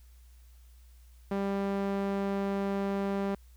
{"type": "tone with band-pass filter", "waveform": "sawtooth", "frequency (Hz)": 197.7, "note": "G3", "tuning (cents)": 15, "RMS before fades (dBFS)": -31, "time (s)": [1.31, 3.35], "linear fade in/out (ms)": 5, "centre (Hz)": 450, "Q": 0.53, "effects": ["added 60 Hz sine -52 dBFS peak until 3.56 s", "white hiss -67 dBFS RMS until 3.56 s"]}